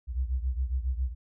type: beating tone pair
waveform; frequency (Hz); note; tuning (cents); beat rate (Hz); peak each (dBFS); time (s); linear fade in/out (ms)
sine; 61.74 / 69.04; B1 / C#2; 0 / -6; 7.3; -28 / -32; 0.07-1.15; 50
effects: none